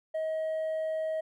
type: tone with hard clipping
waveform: triangle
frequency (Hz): 634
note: D#5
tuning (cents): +32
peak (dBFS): -28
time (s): 0.14-1.21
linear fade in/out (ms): 10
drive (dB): 1
effects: none